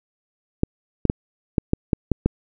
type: clicks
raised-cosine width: 3 ms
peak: -4 dBFS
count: 8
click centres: 0.634 / 1.053 / 1.099 / 1.582 / 1.734 / 1.932 / 2.117 / 2.26 s
effects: none